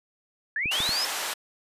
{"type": "linear sweep", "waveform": "sine", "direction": "up", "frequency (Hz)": [1661.2, 5320], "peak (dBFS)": -25, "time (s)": [0.56, 1.05], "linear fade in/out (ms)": 2}
{"type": "clicks", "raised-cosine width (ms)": 3, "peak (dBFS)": -23, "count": 3, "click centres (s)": [0.658, 0.804, 0.892]}
{"type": "band-pass noise", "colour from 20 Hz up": "pink", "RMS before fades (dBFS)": -31, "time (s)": [0.71, 1.34], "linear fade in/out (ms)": 10, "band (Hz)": [820, 13000], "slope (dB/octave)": 12}
{"effects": ["resampled to 32000 Hz"]}